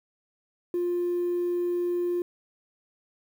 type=tone; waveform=triangle; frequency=351.4 Hz; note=F4; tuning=11 cents sharp; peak=-21 dBFS; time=0.74-2.22 s; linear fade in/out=2 ms; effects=tanh soft clip ceiling -21 dBFS + 9-bit